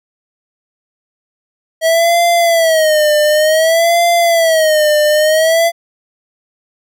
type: tone with vibrato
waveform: square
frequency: 643 Hz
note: E5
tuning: 43 cents flat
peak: -9 dBFS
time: 1.81-5.72 s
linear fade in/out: 50 ms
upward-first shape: sine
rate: 0.55 Hz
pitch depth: 120 cents each way
effects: none